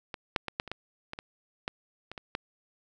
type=clicks; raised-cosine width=0.3 ms; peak=-20 / -9 / -17 / -12 / -26 / -18 / -21 / -22 / -15 / -24 / -23 / -15 dBFS; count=12; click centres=0.142 / 0.362 / 0.483 / 0.599 / 0.677 / 0.716 / 1.134 / 1.189 / 1.679 / 2.116 / 2.178 / 2.351 s; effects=none